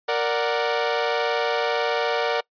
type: chord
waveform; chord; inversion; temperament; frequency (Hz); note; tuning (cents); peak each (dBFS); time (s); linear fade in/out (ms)
sawtooth; Bb augmented; none; equal; 466.2 / 587.3 / 740; Bb4 / D5 / F#5; 0 / 0 / 0; -20 / -22 / -23; 0.08-2.41; 10
effects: noise-tail reverb RT60 0.1 s tail -24 dB re dry + resampled to 11025 Hz